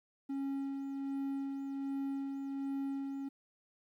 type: tone with tremolo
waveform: triangle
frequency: 274.5 Hz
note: C#4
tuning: 17 cents flat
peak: -32 dBFS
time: 0.29-3.29 s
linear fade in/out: 10 ms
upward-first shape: sine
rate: 1.3 Hz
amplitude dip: 35%
effects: 12-bit